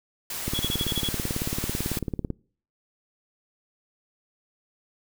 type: noise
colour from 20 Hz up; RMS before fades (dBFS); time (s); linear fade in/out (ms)
white; -33; 0.3-1.99; 2
type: click train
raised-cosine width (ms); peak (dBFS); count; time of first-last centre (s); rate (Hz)
3; -15; 34; 0.48-2.303; 18.1
type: tone bursts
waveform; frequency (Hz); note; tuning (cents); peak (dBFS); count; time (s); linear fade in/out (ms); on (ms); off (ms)
triangle; 3358; G#7; +18; -25; 7; 0.54-1.09; 10; 58; 24
effects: noise-tail reverb RT60 0.5 s tail -25 dB re dry